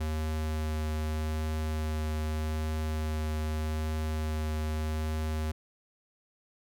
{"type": "tone with vibrato", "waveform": "square", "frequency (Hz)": 77.78, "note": "D#2", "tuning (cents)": 0, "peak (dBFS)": -30, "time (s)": [0, 5.52], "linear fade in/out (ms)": 10, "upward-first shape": "triangle", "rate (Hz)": 0.82, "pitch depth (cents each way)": 9, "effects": []}